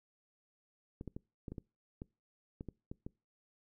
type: clicks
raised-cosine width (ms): 3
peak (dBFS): -30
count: 11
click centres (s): 1.011 / 1.077 / 1.165 / 1.482 / 1.52 / 1.582 / 2.019 / 2.609 / 2.687 / 2.915 / 3.065
effects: noise-tail reverb RT60 0.3 s tail -25 dB re dry